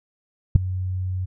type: tone with ADSR envelope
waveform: sine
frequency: 92.5 Hz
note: F#2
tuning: in tune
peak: -3 dBFS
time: 0.55-1.26 s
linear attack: 8 ms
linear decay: 7 ms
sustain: -20 dB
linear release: 17 ms
effects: none